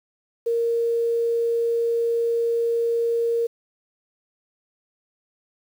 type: tone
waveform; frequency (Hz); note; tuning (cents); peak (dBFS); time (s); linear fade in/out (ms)
sine; 465.3; A#4; -3; -19; 0.46-3.47; 10
effects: 8-bit